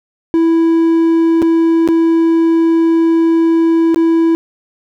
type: tone with dropouts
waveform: triangle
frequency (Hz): 329.6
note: E4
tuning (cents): 0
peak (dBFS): -6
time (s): 0.34-4.35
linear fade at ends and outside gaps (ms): 0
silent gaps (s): 1.419-1.425 / 1.876-1.887 / 3.945-3.96
effects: none